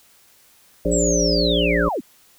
harmonic tone, 58.27 Hz, A#1, in tune, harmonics 1 / 3 / 5 / 7 / 9 / 10, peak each -24 / -24 / -24 / -24 / -24 / -24 dBFS, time 0.85-1.89 s, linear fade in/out 5 ms
sine linear sweep, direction down, 7902 to 164.81 Hz, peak -21 dBFS, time 0.91-2.01 s, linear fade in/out 20 ms
effects white hiss -54 dBFS RMS until 2.38 s

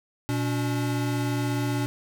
square tone pair together, 120.63 / 286.9 Hz, B2 / D4, -40 / -40 cents, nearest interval octave + minor third, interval 1500 cents, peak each -27 / -29 dBFS, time 0.29-1.86 s, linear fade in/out 0 ms, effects none

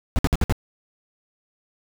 brown noise bursts, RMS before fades -18 dBFS, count 5, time 0.16-0.524 s, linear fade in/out 0 ms, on 28 ms, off 56 ms, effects none

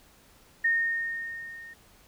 sine tone with level ramp, 1840 Hz, A#6, 23 cents flat, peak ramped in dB -20 to -43 dBFS, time 0.64-1.74 s, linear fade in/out 10 ms, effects pink hiss -58 dBFS RMS until 2.07 s

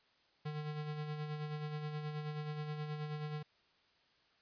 square tone with tremolo, 150.9 Hz, D3, 47 cents sharp, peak -38 dBFS, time 0.45-3.43 s, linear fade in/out 10 ms, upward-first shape sine, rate 9.4 Hz, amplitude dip 45%, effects white hiss -71 dBFS RMS until 4.41 s + resampled to 11025 Hz

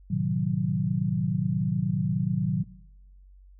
sine chord, A diminished seventh, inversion none, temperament equal with one note detuned, 110 / 128.42 / 155.56 / 185 Hz, A2 / C3 / Eb3 / Gb3, 0 / -32 / 0 / 0 cents, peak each -31 / -31 / -28 / -27 dBFS, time 0.1-2.64 s, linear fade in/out 10 ms, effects noise-tail reverb RT60 0.9 s tail -20 dB re dry + added 47 Hz sine -49 dBFS peak until 3.59 s

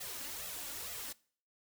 white noise with flanger, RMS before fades -43 dBFS, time 0-1.13 s, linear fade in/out 10 ms, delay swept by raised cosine 1.5 to 3.6 ms, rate 2.2 Hz, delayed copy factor +0.75, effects noise-tail reverb RT60 0.5 s tail -22 dB re dry

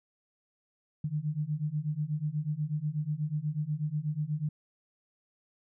sine beating tone pair, 146.83 / 155.03 Hz, D3 / D#3, 0 / -6 cents, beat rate 8.2 Hz, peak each -33 / -32 dBFS, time 1.04-4.49 s, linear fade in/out 5 ms, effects none

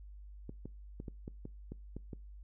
clicks, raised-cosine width 3 ms, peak -30 dBFS, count 9, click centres 0.494 / 0.656 / 1.001 / 1.082 / 1.279 / 1.454 / 1.72 / 1.966 / 2.132 s, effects noise-tail reverb RT60 0.3 s tail -24 dB re dry + added 50 Hz sine -48 dBFS peak until 2.43 s

